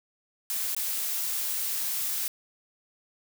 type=noise with dropouts; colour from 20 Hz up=blue; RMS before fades=-30 dBFS; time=0.5-2.28 s; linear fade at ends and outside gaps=1 ms; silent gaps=0.748-0.765 s; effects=none